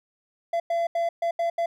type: tone bursts at uneven times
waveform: triangle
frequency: 678 Hz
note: E5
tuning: 49 cents sharp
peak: -20 dBFS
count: 6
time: 0.53-0.6 / 0.7-0.87 / 0.95-1.09 / 1.22-1.31 / 1.39-1.5 / 1.58-1.66 s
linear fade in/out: 5 ms
effects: none